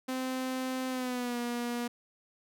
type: tone with pitch glide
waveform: sawtooth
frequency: 258.6 to 239.9 Hz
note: C4 to A#3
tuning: -20 to +50 cents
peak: -28 dBFS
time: 0.08-1.88 s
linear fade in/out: 10 ms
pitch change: -130 cents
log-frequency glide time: 0.89-1.38 s
effects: none